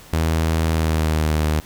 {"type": "tone with pitch glide", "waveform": "sawtooth", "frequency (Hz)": [80.6, 77.09], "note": ["E2", "D#2"], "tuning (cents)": [-38, -15], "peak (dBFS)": -13, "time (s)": [0.13, 1.6], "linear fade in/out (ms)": 0, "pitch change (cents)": -77, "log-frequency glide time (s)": [0.7, 1.34], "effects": ["pink hiss -44 dBFS RMS until 1.65 s"]}